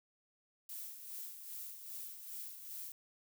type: noise with tremolo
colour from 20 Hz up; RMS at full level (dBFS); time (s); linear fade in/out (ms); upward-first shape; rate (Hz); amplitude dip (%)
violet; -45; 0.69-2.92; 2; sine; 2.5; 55
effects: none